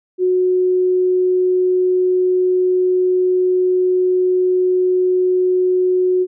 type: tone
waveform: sine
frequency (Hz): 366.5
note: F#4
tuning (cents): -16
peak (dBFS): -12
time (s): 0.18-6.27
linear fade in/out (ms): 50
effects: none